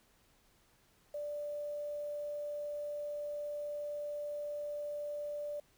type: tone with quantisation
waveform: sine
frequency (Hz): 587.3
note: D5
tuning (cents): 0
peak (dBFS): -37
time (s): 1.14-5.6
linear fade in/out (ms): 5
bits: 10
effects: pink hiss -69 dBFS RMS until 5.77 s